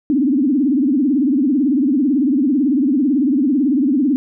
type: tone with vibrato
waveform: sine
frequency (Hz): 274.5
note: C#4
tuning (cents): -17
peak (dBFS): -12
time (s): 0.1-4.16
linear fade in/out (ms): 0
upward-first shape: triangle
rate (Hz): 18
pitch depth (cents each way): 260
effects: none